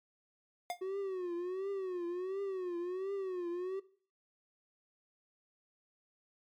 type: tone with exponential decay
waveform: square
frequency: 708 Hz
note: F5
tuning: 23 cents sharp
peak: -32 dBFS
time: 0.7-0.81 s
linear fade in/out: 1 ms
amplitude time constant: 23 ms
type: tone with vibrato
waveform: triangle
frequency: 370 Hz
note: F#4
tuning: in tune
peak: -33 dBFS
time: 0.81-3.8 s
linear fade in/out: 10 ms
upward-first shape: triangle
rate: 1.4 Hz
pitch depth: 140 cents each way
effects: noise-tail reverb RT60 0.5 s tail -19 dB re dry + MP3 96 kbps